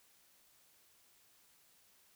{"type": "silence", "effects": ["white hiss -68 dBFS RMS until 2.15 s"]}